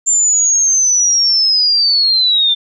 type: linear sweep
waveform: sine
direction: down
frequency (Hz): 7290 to 3546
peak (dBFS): -9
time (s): 0.06-2.55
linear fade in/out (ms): 20
effects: none